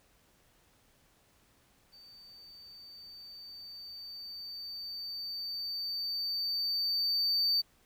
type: tone with level ramp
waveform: triangle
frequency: 4591 Hz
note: D8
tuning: 40 cents flat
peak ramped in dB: -52 to -24 dBFS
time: 1.92-7.62 s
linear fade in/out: 20 ms
effects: pink hiss -67 dBFS RMS until 7.85 s